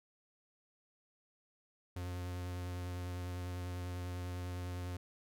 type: tone with vibrato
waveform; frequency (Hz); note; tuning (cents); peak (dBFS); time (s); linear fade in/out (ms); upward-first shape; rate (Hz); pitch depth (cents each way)
45% pulse; 89.5; F2; +43; -39; 1.96-4.97; 5; sine; 10; 17
effects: none